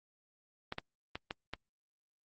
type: clicks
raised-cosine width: 0.3 ms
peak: -21 dBFS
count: 5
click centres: 0.724 / 0.784 / 1.155 / 1.309 / 1.536 s
effects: Opus 24 kbps